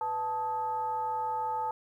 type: tone with frequency modulation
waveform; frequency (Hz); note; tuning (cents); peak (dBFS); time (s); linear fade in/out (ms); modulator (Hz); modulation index
sine; 877; A5; -6; -29; 0.01-1.71; 2; 382; 0.53
effects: 11-bit